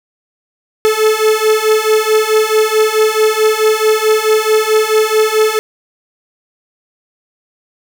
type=beating tone pair; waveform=45% pulse; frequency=431.5 / 436.1 Hz; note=A4 / A4; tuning=-34 / -15 cents; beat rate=4.6 Hz; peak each=-13 / -12 dBFS; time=0.85-5.59 s; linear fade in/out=0 ms; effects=none